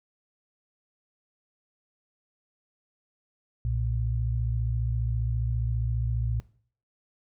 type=tone pair together; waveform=sine; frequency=61.73 / 116.54 Hz; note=B1 / A#2; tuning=0 / 0 cents; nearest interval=major seventh; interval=1100 cents; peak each=-28 dBFS; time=3.65-6.4 s; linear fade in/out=0 ms; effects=noise-tail reverb RT60 0.5 s tail -18 dB re dry